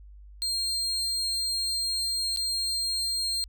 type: tone with dropouts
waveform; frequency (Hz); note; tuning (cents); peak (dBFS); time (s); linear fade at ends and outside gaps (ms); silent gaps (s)
35% pulse; 4199; C8; +5; -25; 0.42-3.44; 0; 2.362-2.372
effects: added 50 Hz sine -45 dBFS peak until 3.48 s